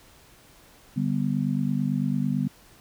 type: chord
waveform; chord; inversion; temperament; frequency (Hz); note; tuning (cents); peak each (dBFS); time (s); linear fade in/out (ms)
sine; G major; second; just; 147 / 196 / 245; D3 / G3 / B3; +2 / 0 / -14; -27; 0.96-2.48; 10
effects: pink hiss -54 dBFS RMS until 2.8 s